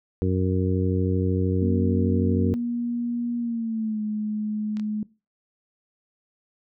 harmonic tone, 93 Hz, F#2, 9 cents sharp, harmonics 1 / 2 / 3 / 4 / 5, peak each -23 / -26 / -28 / -29 / -30 dBFS, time 0.22-2.54 s, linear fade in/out 0 ms
sine tone with pitch glide, 238.5 to 212.5 Hz, A#3 to G#3, +40 to +40 cents, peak -24 dBFS, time 1.62-5.03 s, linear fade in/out 2 ms, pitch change -200 cents, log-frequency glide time 3.38-4.02 s
clicks, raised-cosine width 0.2 ms, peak -26 dBFS, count 2, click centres 4.77 / 4.797 s
effects noise-tail reverb RT60 0.3 s tail -21 dB re dry

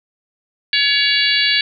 harmonic tone, 565 Hz, C#5, 33 cents sharp, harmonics 3 / 4 / 5 / 6 / 7 / 8, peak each -20 / -20 / -20 / -20 / -20 / -20 dBFS, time 0.73-1.61 s, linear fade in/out 2 ms, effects none

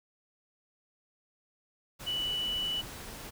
sine tone in noise, 2962 Hz, F#7, 1 cent sharp, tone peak -30 dBFS, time 2.06-2.82 s, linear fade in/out 20 ms, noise pink, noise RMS -44 dBFS, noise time 1.99-3.31 s, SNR +11 dB, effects none

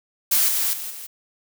blue noise with level steps, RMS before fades -18 / -22 / -31 / -36 dBFS, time 0.31-1.07 s, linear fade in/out 10 ms, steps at 0.48 / 0.73 / 0.9 s, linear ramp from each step 5 ms, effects none

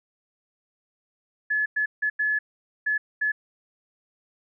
sine tone bursts at uneven times, 1712 Hz, A6, 48 cents flat, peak -21 dBFS, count 6, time 1.5-1.66 / 1.76-1.86 / 2.02-2.1 / 2.19-2.39 / 2.86-2.98 / 3.21-3.32 s, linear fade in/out 10 ms, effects none

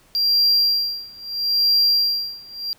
triangle tone with tremolo, 4751 Hz, D8, 19 cents sharp, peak -12 dBFS, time 0.15-2.73 s, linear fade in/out 0 ms, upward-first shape sine, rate 0.76 Hz, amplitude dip 95%, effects pink hiss -55 dBFS RMS until 2.78 s

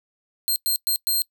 10% pulse tone bursts at uneven times, 4186 Hz, C8, in tune, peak -13 dBFS, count 4, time 0.48-0.56 / 0.66-0.76 / 0.87-0.96 / 1.07-1.22 s, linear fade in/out 0 ms, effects noise-tail reverb RT60 0.1 s tail -24 dB re dry

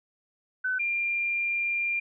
sine tone pair in turn, 1511 / 2391 Hz, F#6 / D7, +36 / +30 cents, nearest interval minor sixth, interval 794 cents, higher second, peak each -25 dBFS, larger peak neither, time 0.64-0.79 / 0.79-2 s, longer second, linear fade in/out 10 ms, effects none

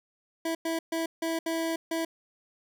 25% pulse tone bursts at uneven times, 327.9 Hz, E4, 9 cents flat, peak -24 dBFS, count 6, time 0.45-0.55 / 0.65-0.79 / 0.92-1.06 / 1.22-1.39 / 1.46-1.76 / 1.91-2.05 s, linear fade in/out 5 ms, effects none

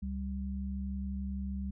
sine tone pair together, 69.3 / 196 Hz, C#2 / G3, 0 / 0 cents, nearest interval octave + tritone, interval 1800 cents, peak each -36 / -37 dBFS, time 0.02-1.71 s, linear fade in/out 10 ms, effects none

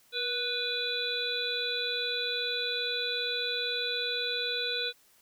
harmonic tone with a mistuned harmonic, 493.9 Hz, B4, in tune, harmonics 1 / 3 / 5 / 7 / 8, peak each -37 / -37 / -38 / -35 / -33 dBFS, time 0.12-4.93 s, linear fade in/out 50 ms, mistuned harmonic 1, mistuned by -40 cents, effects white hiss -63 dBFS RMS until 5.21 s

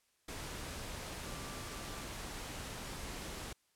sine tone in noise, 1174.7 Hz, D6, in tune, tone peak -54 dBFS, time 1.24-2.03 s, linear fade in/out 5 ms, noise pink, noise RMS -44 dBFS, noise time 0.28-3.53 s, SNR -13 dB, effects white hiss -75 dBFS RMS until 3.75 s + low-pass 11000 Hz 12 dB/octave

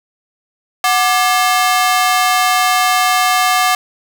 sawtooth ring-modulated tone, 960 Hz, B5, 49 cents flat, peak -4 dBFS, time 0.84-3.75 s, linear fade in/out 2 ms, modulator 222 Hz, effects none

